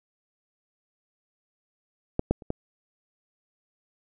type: clicks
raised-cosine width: 2 ms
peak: -10 / -8 / -30 / -14 dBFS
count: 4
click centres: 2.194 / 2.31 / 2.422 / 2.504 s
effects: none